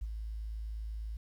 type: tone with ADSR envelope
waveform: sine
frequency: 54.1 Hz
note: A1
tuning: 29 cents flat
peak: -31 dBFS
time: 0.01-1.17 s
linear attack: 13 ms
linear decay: 39 ms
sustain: -5 dB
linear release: 4 ms
effects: tanh soft clip ceiling -30 dBFS + 11-bit